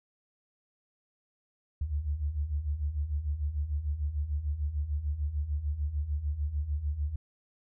sine beating tone pair, 69.3 / 76 Hz, C#2 / D#2, 0 / -40 cents, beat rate 6.7 Hz, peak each -35 / -30 dBFS, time 1.81-7.16 s, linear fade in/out 5 ms, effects none

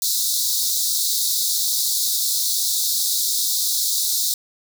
pink high-pass noise, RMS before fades -21 dBFS, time 0.02-4.34 s, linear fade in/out 2 ms, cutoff 3700 Hz, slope 96 dB/octave, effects none

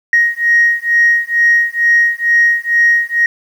sine beating tone pair, 1876 / 1878.2 Hz, A#6 / A#6, +11 / +13 cents, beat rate 2.2 Hz, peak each -11 dBFS, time 0.13-3.26 s, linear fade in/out 2 ms, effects tanh soft clip ceiling -2 dBFS + 7-bit

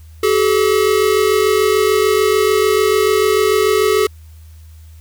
square tone pair together, 382.5 / 429.3 Hz, G4 / A4, -42 / -43 cents, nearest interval major second, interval 199 cents, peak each -16 / -14 dBFS, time 0.23-4.07 s, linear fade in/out 5 ms, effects added 79 Hz sine -36 dBFS peak until 5 s + white hiss -53 dBFS RMS until 5 s

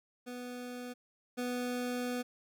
25% pulse tone pair in turn, 246.9 / 246.9 Hz, B3 / B3, 0 / 0 cents, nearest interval unison, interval 0 cents, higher neither, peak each -37 / -30 dBFS, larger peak second, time 0.26-0.94 / 1.37-2.23 s, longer second, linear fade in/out 20 ms, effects none

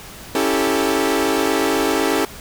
sawtooth chord, A dominant seventh, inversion first, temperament equal with one note detuned, 277.2 / 327 / 392 / 440 Hz, C#4 / E4 / G4 / A4, 0 / -14 / 0 / 0 cents, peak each -18 dBFS, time 0.35-2.25 s, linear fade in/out 2 ms, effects pink hiss -37 dBFS RMS until 2.4 s

